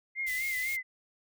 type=tone with vibrato; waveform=sine; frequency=2071 Hz; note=C7; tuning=18 cents flat; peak=-30 dBFS; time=0.15-0.83 s; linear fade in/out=50 ms; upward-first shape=sine; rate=4 Hz; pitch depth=61 cents each way
type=band-stop noise; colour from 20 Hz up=white; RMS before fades=-41 dBFS; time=0.26-0.77 s; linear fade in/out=20 ms; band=120 to 2200 Hz; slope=24 dB/octave
effects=none